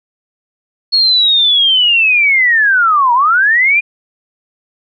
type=linear two-way sweep; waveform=sine; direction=down then up; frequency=4352 to 932.3 to 2454 Hz; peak=-7 dBFS; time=0.92-3.81 s; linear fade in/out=20 ms; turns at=3.13 s; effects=none